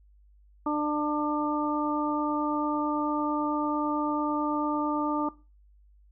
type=harmonic tone; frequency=298.5 Hz; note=D4; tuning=28 cents sharp; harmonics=1 / 2 / 3 / 4; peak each=-27 / -35 / -31 / -31 dBFS; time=0.66-5.29 s; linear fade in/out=5 ms; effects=noise-tail reverb RT60 0.3 s tail -19 dB re dry + added 50 Hz sine -55 dBFS peak until 6.11 s